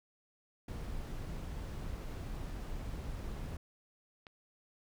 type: noise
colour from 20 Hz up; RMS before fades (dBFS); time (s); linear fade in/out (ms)
brown; -41; 0.68-3.57; 5
type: click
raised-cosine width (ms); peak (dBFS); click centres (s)
0.3; -34; 4.268
effects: none